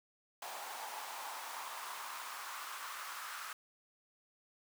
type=noise with high-pass filter sweep; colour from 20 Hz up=pink; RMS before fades=-45 dBFS; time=0.42-3.53 s; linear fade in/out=2 ms; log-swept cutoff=790 to 1300 Hz; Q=3.4; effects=none